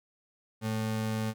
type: ring-modulated tone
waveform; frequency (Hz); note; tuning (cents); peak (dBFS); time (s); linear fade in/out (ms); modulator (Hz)
square; 165.6; E3; +8; -27; 0.61-1.34; 50; 53.1
effects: none